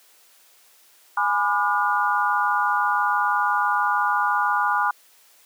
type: chord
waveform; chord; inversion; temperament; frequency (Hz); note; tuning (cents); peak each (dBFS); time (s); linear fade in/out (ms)
sine; G# diminished seventh; none; just; 830.6 / 996.7 / 1196.1 / 1435.3; G#5 / B5 / D6 / F6; 0 / +16 / +31 / +47; -24; 1.17-4.91; 5
effects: white hiss -55 dBFS RMS until 5.45 s + high-pass 400 Hz 12 dB/octave